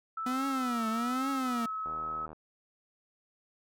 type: tone with pitch glide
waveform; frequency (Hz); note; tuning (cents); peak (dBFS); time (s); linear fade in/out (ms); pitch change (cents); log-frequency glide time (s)
sine; 1317 to 1286.9; E6 to E6; -2 to -42; -33; 0.17-2.26; 5; -40; 0.59-1.84
type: tone with vibrato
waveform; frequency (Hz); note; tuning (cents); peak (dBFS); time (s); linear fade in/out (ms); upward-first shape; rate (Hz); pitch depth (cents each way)
45% pulse; 246.9; B3; 0; -31; 0.26-1.66; 5; triangle; 1.2; 200
type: click train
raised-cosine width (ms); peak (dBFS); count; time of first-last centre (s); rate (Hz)
1; -32; 38; 1.86-2.33; 78.7
effects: none